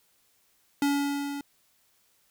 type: tone with level ramp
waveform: square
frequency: 283.7 Hz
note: C#4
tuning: 40 cents sharp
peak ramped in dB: -22 to -34 dBFS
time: 0.82-1.41 s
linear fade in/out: 2 ms
effects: white hiss -67 dBFS RMS until 2.3 s